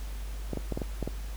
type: clicks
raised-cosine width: 2 ms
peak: -18 dBFS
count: 7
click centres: 0.533 / 0.573 / 0.723 / 0.775 / 0.818 / 1.027 / 1.076 s
effects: added 50 Hz sine -34 dBFS peak until 1.36 s + pink hiss -49 dBFS RMS until 1.36 s